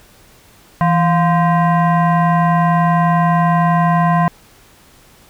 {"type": "tone with frequency modulation", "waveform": "sine", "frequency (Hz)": 166.1, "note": "E3", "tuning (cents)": 13, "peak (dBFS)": -10, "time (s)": [0.81, 4.28], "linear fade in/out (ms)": 0, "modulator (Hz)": 869, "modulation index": 1.1, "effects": ["pink hiss -47 dBFS RMS until 5.29 s"]}